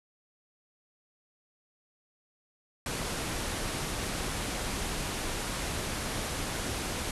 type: low-pass noise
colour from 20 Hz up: pink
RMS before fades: -34 dBFS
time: 2.86-7.11 s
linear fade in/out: 2 ms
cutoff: 12000 Hz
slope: 96 dB/octave
effects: none